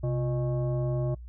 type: tone with frequency modulation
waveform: sine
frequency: 130.81 Hz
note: C3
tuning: in tune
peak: -25 dBFS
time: 0.03-1.15 s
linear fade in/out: 10 ms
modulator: 482 Hz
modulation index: 0.7
effects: noise-tail reverb RT60 0.1 s tail -24 dB re dry + added 60 Hz sine -40 dBFS peak until 1.28 s